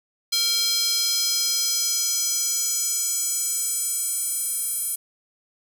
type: tone with high-pass filter sweep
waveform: square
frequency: 461 Hz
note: A#4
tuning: 19 cents flat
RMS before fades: -24 dBFS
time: 0.32-4.96 s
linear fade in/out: 10 ms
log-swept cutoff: 4200 to 10000 Hz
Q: 2.8
effects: none